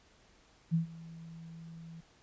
sine tone with ADSR envelope, 164.81 Hz, E3, in tune, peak -24 dBFS, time 0.71-2.01 s, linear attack 32 ms, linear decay 120 ms, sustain -21 dB, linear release 11 ms, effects pink hiss -64 dBFS RMS until 2.22 s + resampled to 16000 Hz

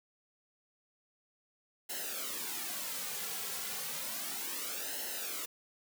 white noise with flanger, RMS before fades -39 dBFS, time 1.89-5.46 s, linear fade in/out 10 ms, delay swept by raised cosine 0.84 to 3.34 ms, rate 0.32 Hz, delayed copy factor -0.75, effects high-pass 200 Hz 12 dB/octave

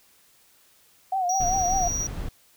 sine tone with vibrato, 740 Hz, F#5, in tune, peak -22 dBFS, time 1.12-1.88 s, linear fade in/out 5 ms, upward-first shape triangle, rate 5.1 Hz, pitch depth 100 cents each way
triangle tone with tremolo, 5770 Hz, F#8, 44 cents flat, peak -24 dBFS, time 1.29-2.07 s, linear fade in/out 5 ms, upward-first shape sine, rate 17 Hz, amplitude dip 25%
brown noise, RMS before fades -31 dBFS, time 1.4-2.29 s, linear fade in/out 5 ms
effects white hiss -59 dBFS RMS until 2.56 s

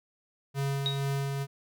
square tone with tremolo, 138.59 Hz, C#3, in tune, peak -28 dBFS, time 0.54-1.47 s, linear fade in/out 50 ms, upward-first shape sine, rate 2.2 Hz, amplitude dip 30%
sine tone with exponential decay, 3794 Hz, A#7, 30 cents sharp, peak -24 dBFS, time 0.86-1.07 s, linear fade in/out 0 ms, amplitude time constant 45 ms
effects none

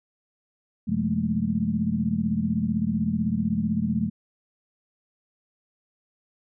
sine tone cluster, 91.7 / 131.2 / 172.2 / 210.1 / 225.9 Hz, F#2 / C3 / F3 / G#3 / A3, -15 / +5 / -24 / +20 / +46 cents, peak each -34 / -34 / -29 / -25 / -28 dBFS, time 0.87-4.1 s, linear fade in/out 20 ms, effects none

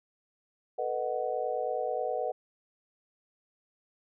sine chord, B dominant seventh, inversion third, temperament just, 444.5 / 493.9 / 617.4 / 740.8 Hz, A4 / B4 / D#5 / F#5, +18 / 0 / -14 / +2 cents, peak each -37 / -33 / -35 / -34 dBFS, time 0.78-2.32 s, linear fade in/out 10 ms, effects none

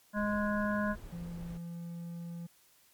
harmonic tone, 207.7 Hz, G#3, in tune, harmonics 1 / 3 / 5 / 7 / 8, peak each -31 / -36 / -38 / -39 / -40 dBFS, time 0.13-0.96 s, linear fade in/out 50 ms
brown noise, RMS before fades -47 dBFS, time 0.16-1.58 s, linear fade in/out 10 ms
triangle tone with pitch glide, 171.3 to 170.31 Hz, F3 to F3, -33 to -43 cents, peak -37 dBFS, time 1.12-2.47 s, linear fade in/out 10 ms, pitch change -10 cents, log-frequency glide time 1.27-1.44 s
effects white hiss -65 dBFS RMS until 2.93 s + MP3 96 kbps

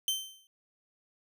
sawtooth tone with exponential decay, 3100 Hz, G7, 20 cents flat, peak -22 dBFS, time 0.08-0.47 s, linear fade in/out 1 ms, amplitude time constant 84 ms, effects none

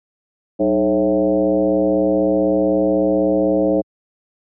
sine tone with frequency modulation, 424.3 Hz, G#4, 37 cents sharp, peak -13 dBFS, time 0.59-3.82 s, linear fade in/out 20 ms, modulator 116 Hz, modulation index 1.8, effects high-pass 80 Hz 12 dB/octave

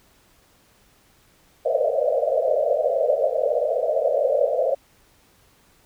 pink band-pass noise, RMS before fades -21 dBFS, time 1.65-4.75 s, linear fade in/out 10 ms, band 480 to 670 Hz, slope 96 dB/octave, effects pink hiss -58 dBFS RMS until 5.85 s

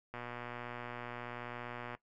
click train, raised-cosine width 0.5 ms, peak -28 dBFS, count 220, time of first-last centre 0.14-1.95 s, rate 121 Hz, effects noise-tail reverb RT60 0.1 s tail -18 dB re dry

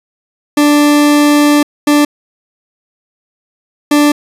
40% pulse tone bursts at uneven times, 293.7 Hz, D4, in tune, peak -5 dBFS, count 3, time 0.57-1.63 / 1.87-2.05 / 3.91-4.12 s, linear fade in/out 5 ms, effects resampled to 32000 Hz + 7-bit

